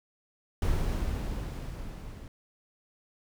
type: noise with level ramp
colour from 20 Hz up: brown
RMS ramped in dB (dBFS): -27 to -43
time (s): 0.62-2.28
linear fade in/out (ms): 2
effects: none